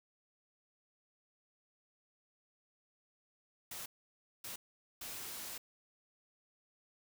white noise bursts at uneven times, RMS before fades -45 dBFS, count 3, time 3.71-3.86 / 4.44-4.56 / 5.01-5.58 s, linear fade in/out 5 ms, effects none

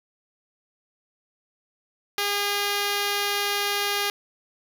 5% pulse tone, 406.7 Hz, G#4, 36 cents flat, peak -12 dBFS, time 2.18-4.1 s, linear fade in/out 2 ms, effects none

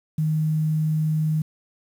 sine tone with quantisation, 155.7 Hz, D#3, 2 cents sharp, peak -19 dBFS, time 0.18-1.42 s, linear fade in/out 5 ms, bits 8, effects none

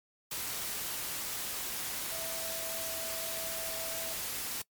sine tone in noise, 656 Hz, E5, 9 cents flat, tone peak -42 dBFS, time 2.12-4.13 s, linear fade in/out 5 ms, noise white, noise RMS -37 dBFS, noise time 0.31-4.62 s, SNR -8 dB, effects noise-tail reverb RT60 0.1 s tail -23 dB re dry + MP3 96 kbps

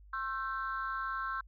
sine tone cluster, 1074 / 1336 / 1554 Hz, C6 / E6 / G6, +45 / +23 / -16 cents, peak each -37 / -37 / -38 dBFS, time 0.13-1.41 s, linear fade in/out 5 ms, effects tanh soft clip ceiling -27 dBFS + added 50 Hz sine -53 dBFS peak until 1.47 s

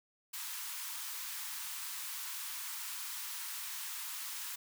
white high-pass noise, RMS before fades -42 dBFS, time 0.33-4.56 s, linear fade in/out 10 ms, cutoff 870 Hz, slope 96 dB/octave, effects none

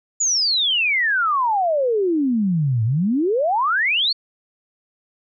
sine exponential two-way sweep, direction down then up, 7050 to 106.9 to 4525 Hz, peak -16 dBFS, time 0.2-4.13 s, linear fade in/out 10 ms, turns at 2.84 s, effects none

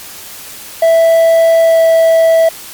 triangle tone with pitch glide, 659.3 to 655.1 Hz, E5 to E5, 0 to -11 cents, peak -3 dBFS, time 0.82-2.49 s, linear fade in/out 5 ms, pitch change -11 cents, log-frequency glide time 1.6-1.81 s, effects white hiss -30 dBFS RMS until 2.73 s + MP3 96 kbps

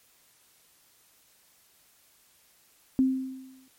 sine tone with exponential decay, 262 Hz, C4, 2 cents sharp, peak -17 dBFS, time 2.99-3.68 s, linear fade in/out 0 ms, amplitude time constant 150 ms, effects white hiss -62 dBFS RMS until 3.78 s + MP3 64 kbps

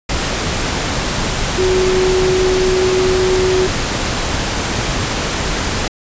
sine tone in noise, 371.8 Hz, F#4, 8 cents sharp, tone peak -12 dBFS, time 1.58-3.67 s, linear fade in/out 5 ms, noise pink, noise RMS -18 dBFS, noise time 0.09-5.88 s, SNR +3 dB, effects resampled to 16000 Hz

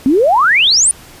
sine exponential sweep, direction up, 246.9 to 9820 Hz, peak -7 dBFS, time 0.06-0.91 s, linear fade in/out 0 ms, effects pink hiss -38 dBFS RMS until 1.2 s + resampled to 32000 Hz

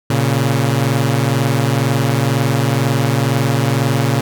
sawtooth tone pair together, 116.54 / 138.59 Hz, A#2 / C#3, 0 / 0 cents, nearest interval minor third, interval 300 cents, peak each -12 dBFS, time 0.1-4.21 s, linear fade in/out 5 ms, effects none

